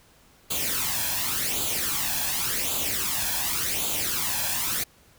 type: noise with flanger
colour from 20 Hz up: white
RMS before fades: -27 dBFS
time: 0.5-4.84 s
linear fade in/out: 10 ms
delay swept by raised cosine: 0.27 to 1.22 ms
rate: 0.89 Hz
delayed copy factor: +0.65
effects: pink hiss -57 dBFS RMS until 5.18 s